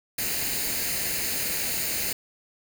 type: noise with comb filter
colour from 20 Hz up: white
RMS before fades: -28 dBFS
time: 0.18-2.13 s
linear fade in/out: 5 ms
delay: 0.44 ms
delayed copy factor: +0.6
effects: none